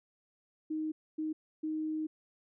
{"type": "tone bursts at uneven times", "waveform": "sine", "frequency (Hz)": 311.8, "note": "D#4", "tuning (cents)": 4, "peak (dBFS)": -32, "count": 3, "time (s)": [[0.7, 0.92], [1.18, 1.33], [1.63, 2.07]], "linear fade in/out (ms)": 10, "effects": []}